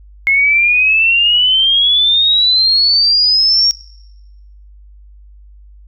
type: exponential sweep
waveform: sine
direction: up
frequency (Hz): 2161 to 5588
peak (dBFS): -8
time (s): 0.27-3.71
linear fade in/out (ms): 0
effects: noise-tail reverb RT60 1.0 s tail -23 dB re dry + added 50 Hz sine -37 dBFS peak until 5.87 s